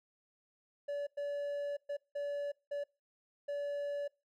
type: tone bursts at uneven times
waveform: triangle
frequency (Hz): 574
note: D5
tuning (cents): -40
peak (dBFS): -33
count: 6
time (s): 0.88-1.07 / 1.17-1.77 / 1.89-1.97 / 2.15-2.52 / 2.71-2.84 / 3.48-4.08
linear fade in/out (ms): 10
effects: noise-tail reverb RT60 0.3 s tail -25 dB re dry